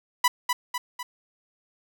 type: tone with echo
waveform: sawtooth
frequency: 987.8 Hz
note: B5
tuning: in tune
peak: -13 dBFS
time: 0.24-0.28 s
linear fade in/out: 5 ms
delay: 250 ms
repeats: 3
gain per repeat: -5 dB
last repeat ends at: 1.03 s
effects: none